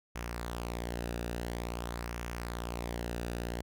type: tone with flanger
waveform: sawtooth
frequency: 58.9 Hz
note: A#1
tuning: 19 cents sharp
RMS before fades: -38 dBFS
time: 0.15-3.62 s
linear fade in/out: 10 ms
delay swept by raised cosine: 0.24 to 0.94 ms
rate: 0.48 Hz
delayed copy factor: -0.5
effects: none